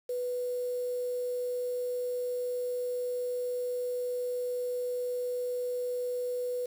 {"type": "tone with quantisation", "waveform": "sine", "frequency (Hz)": 493.9, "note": "B4", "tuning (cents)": 0, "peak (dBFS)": -30, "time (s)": [0.09, 6.66], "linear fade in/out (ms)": 5, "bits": 8, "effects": []}